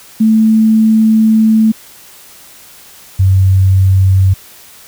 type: tone pair in turn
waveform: sine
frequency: 220 / 95.1 Hz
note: A3 / F#2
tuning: 0 / +48 cents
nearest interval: octave + minor third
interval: 1452 cents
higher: first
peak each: -5 dBFS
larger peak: neither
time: 0.2-1.72 / 3.19-4.34 s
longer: first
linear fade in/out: 10 ms
effects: white hiss -38 dBFS RMS until 4.87 s